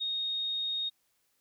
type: tone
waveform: sine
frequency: 3721 Hz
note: A#7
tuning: 4 cents flat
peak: -30 dBFS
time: 0-0.9 s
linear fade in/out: 20 ms
effects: white hiss -74 dBFS RMS until 1.4 s